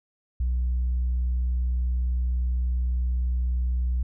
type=tone; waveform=sine; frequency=61.74 Hz; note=B1; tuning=in tune; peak=-20 dBFS; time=0.4-4.03 s; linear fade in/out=5 ms; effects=tanh soft clip ceiling -20 dBFS